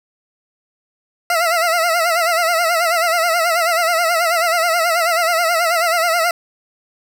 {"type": "tone with vibrato", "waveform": "20% pulse", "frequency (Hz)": 675, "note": "E5", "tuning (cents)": 41, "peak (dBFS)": -9, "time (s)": [1.3, 6.31], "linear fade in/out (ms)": 2, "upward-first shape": "sine", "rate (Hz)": 9.3, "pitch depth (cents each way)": 87, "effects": []}